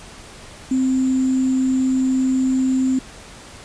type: tone with sample-and-hold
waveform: sine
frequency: 260.5 Hz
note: C4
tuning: 7 cents flat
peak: -15 dBFS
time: 0.71-2.99 s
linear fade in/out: 5 ms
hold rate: 7350 Hz
effects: pink hiss -40 dBFS RMS until 3.64 s + resampled to 22050 Hz